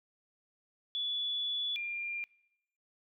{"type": "tone pair in turn", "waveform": "sine", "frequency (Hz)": [3432, 2394], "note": ["A7", "D7"], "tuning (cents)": [-44, 33], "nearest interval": "tritone", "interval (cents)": 623, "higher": "first", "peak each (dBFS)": [-32, -35], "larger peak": "first", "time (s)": [[0.95, 1.76], [1.76, 2.24]], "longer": "first", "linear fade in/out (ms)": 0, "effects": ["noise-tail reverb RT60 0.8 s tail -22 dB re dry"]}